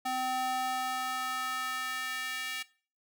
square tone with high-pass filter sweep, 256.8 Hz, C4, 32 cents flat, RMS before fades -34 dBFS, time 0.05-2.63 s, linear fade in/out 10 ms, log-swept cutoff 600 to 2200 Hz, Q 2.1, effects noise-tail reverb RT60 0.4 s tail -19 dB re dry

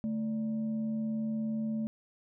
sine tone with frequency modulation, 220 Hz, A3, in tune, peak -30 dBFS, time 0.04-1.87 s, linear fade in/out 0 ms, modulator 363 Hz, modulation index 0.29, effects none

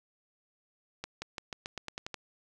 accelerating click train, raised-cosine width 0.2 ms, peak -20 dBFS, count 10, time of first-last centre 1.04-2.143 s, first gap 180 ms, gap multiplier 0.9, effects none

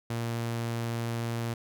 sawtooth tone, 116.54 Hz, A#2, in tune, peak -26 dBFS, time 0.1-1.54 s, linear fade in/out 5 ms, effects none

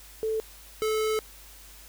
sine / square tone pair in turn, 440 / 434.2 Hz, A4 / A4, 0 / -23 cents, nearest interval unison, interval 23 cents, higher first, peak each -25 dBFS, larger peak neither, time 0.23-0.4 / 0.82-1.19 s, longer second, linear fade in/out 0 ms, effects added 50 Hz sine -51 dBFS peak until 1.88 s + white hiss -50 dBFS RMS until 1.88 s

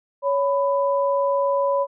sine tone pair together, 559 / 996 Hz, C#5 / B5, +14 / +14 cents, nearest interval minor seventh, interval 1000 cents, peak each -19 / -23 dBFS, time 0.22-1.87 s, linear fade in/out 50 ms, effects none

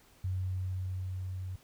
sine tone with level ramp, 92.9 Hz, F#2, 7 cents sharp, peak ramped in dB -30 to -36 dBFS, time 0.24-1.56 s, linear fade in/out 5 ms, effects pink hiss -62 dBFS RMS until 1.63 s

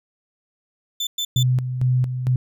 35% pulse tone bursts, 3530 Hz, A7, 5 cents sharp, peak -20 dBFS, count 3, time 1-1.43 s, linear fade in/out 5 ms, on 70 ms, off 110 ms
sine tone with tremolo, 126.7 Hz, B2, 45 cents sharp, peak -15 dBFS, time 1.36-2.36 s, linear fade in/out 2 ms, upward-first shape square, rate 2.2 Hz, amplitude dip 60%
effects none

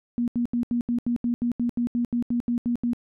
sine tone bursts, 239.2 Hz, A#3, 45 cents sharp, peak -21 dBFS, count 16, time 0.18-2.933 s, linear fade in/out 0 ms, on 98 ms, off 79 ms, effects none

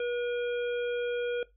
harmonic tone with a mistuned harmonic, 482.7 Hz, B4, 40 cents flat, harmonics 1 / 3 / 5 / 7, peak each -29 / -39 / -43 / -46 dBFS, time 0-1.43 s, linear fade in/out 2 ms, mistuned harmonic 7, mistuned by -64 cents, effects noise-tail reverb RT60 0.2 s tail -19 dB re dry + added 50 Hz sine -61 dBFS peak until 1.56 s

